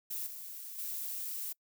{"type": "noise with level steps", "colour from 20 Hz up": "violet", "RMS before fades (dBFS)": [-38, -45, -39], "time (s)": [0.1, 1.53], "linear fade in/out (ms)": 10, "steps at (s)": [0.26, 0.78], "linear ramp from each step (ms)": 10, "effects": ["noise-tail reverb RT60 0.1 s tail -25 dB re dry"]}